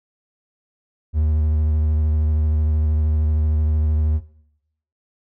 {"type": "tone with vibrato", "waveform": "triangle", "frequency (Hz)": 76.9, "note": "D#2", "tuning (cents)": -20, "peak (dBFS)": -13, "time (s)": [1.13, 4.21], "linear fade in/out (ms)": 50, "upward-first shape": "sine", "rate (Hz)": 13, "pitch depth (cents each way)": 23, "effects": ["noise-tail reverb RT60 0.8 s tail -19 dB re dry"]}